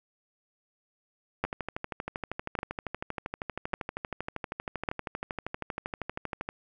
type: two click trains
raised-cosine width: 0.5 ms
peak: -12 / -18 dBFS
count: 4 / 65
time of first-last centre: 1.44-4.888 / 1.45-6.489 s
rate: 0.87 / 12.7 Hz
effects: none